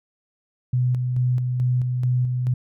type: tone with tremolo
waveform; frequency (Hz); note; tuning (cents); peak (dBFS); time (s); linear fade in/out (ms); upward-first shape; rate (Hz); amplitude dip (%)
sine; 125.2; B2; +24; -17; 0.73-2.54; 5; square; 2.3; 35
effects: none